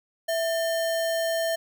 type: tone with sample-and-hold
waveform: sine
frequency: 659.3 Hz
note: E5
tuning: in tune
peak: -23 dBFS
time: 0.28-1.56 s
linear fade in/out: 10 ms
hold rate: 2450 Hz
effects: none